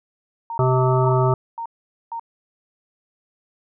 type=tone bursts; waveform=sine; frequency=923 Hz; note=A#5; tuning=17 cents flat; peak=-26 dBFS; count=4; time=0.5-2.196 s; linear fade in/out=2 ms; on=79 ms; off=460 ms
type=harmonic tone; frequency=128.8 Hz; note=C3; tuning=27 cents flat; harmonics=1 / 3 / 5 / 7 / 9 / 10; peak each=-17 / -21 / -24 / -24 / -27 / -29 dBFS; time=0.59-1.34 s; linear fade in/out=2 ms
effects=none